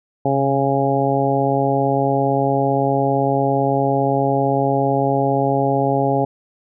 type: harmonic tone with a mistuned harmonic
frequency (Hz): 137.7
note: C#3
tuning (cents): -11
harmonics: 1 / 2 / 3 / 4 / 5 / 6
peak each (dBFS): -22 / -22 / -22 / -22 / -22 / -22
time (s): 0.25-6.25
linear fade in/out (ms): 5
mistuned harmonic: 1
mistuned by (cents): -29
effects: none